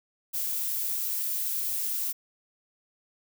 violet noise, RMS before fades -30 dBFS, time 0.33-2.13 s, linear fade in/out 20 ms, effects none

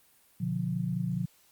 sine chord, B diminished, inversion none, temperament just, 123.47 / 148.16 / 177.8 Hz, B2 / D3 / F3, 0 / +16 / +31 cents, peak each -34 / -34 / -31 dBFS, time 0.4-1.26 s, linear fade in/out 10 ms, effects white hiss -63 dBFS RMS until 1.51 s + Opus 32 kbps

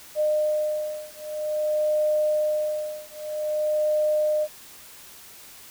sine beating tone pair, 608 / 608.51 Hz, D#5 / D#5, -40 / -39 cents, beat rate 0.51 Hz, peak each -25 dBFS, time 0.15-4.48 s, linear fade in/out 50 ms, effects white hiss -46 dBFS RMS until 5.7 s

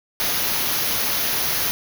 white band-stop noise, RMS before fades -22 dBFS, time 0.2-1.71 s, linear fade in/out 0 ms, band 6600 to 10000 Hz, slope 96 dB/octave, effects none

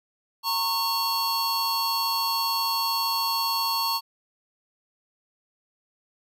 square tone cluster, 917 / 1099 / 4410 Hz, A#5 / C#6 / C#8, -29 / -15 / -10 cents, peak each -29 / -30 / -27 dBFS, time 0.43-4.01 s, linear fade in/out 50 ms, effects none

